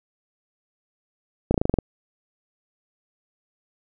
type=slowing click train; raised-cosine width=2 ms; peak=-6 dBFS; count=8; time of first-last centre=1.51-1.787 s; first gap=33 ms; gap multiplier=1.06; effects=none